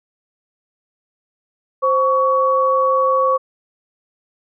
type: tone pair together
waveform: sine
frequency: 524 / 1123.5 Hz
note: C5 / C#6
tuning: +2 / +23 cents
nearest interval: octave + minor second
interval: 1321 cents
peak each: -16 / -15 dBFS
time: 1.82-3.38 s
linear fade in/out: 20 ms
effects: none